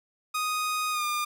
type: tone with pitch glide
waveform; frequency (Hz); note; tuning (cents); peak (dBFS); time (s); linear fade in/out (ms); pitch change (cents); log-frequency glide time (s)
sawtooth; 1244.5 to 1207; D#6 to D6; 0 to +47; -23; 0.34-1.25; 10; -53; 0.91-1.04
effects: none